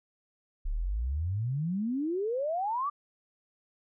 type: exponential sweep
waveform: sine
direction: up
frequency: 32.7 to 1200 Hz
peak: -28 dBFS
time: 0.65-2.9 s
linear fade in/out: 10 ms
effects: none